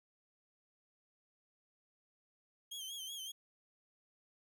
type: tone with vibrato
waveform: sawtooth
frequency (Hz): 3199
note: G7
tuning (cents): +34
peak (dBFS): -40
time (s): 2.71-3.32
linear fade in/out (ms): 10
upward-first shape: sine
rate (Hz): 5.3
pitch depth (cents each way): 78
effects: none